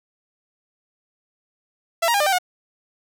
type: tone with pitch steps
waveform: sawtooth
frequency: 669 / 942 / 808 / 601 / 777 / 725 Hz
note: E5 / A#5 / G#5 / D5 / G5 / F#5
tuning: +25 / +18 / -48 / +40 / -16 / -35 cents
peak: -13 dBFS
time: 2.02-2.386 s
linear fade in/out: 10 ms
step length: 61 ms
effects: none